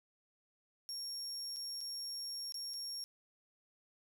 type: tone with dropouts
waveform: 35% pulse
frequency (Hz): 5540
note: F8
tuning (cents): -15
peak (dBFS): -38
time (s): 0.89-3.04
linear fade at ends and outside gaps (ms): 0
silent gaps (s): 1.562-1.567 / 1.807-1.812 / 2.522-2.543 / 2.736-2.74
effects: none